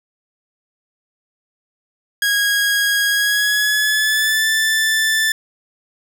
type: tone with pitch glide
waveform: sawtooth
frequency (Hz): 1644 to 1762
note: G#6 to A6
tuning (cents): -18 to +2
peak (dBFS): -11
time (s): 2.22-5.32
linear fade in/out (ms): 2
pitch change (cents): +120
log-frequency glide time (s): 3.09-4.47
effects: none